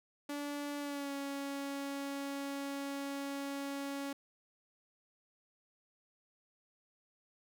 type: tone with pitch glide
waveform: sawtooth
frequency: 288.8 to 278.8 Hz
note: D4 to C#4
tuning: -29 to +10 cents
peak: -34 dBFS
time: 0.29-4.13 s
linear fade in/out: 5 ms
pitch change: -61 cents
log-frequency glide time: 0.8-1.12 s
effects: none